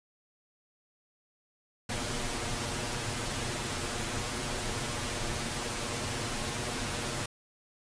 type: noise with comb filter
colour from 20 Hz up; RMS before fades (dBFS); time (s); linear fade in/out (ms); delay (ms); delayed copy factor
pink; -34; 1.89-7.26; 5; 8.4; +0.7
effects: resampled to 22050 Hz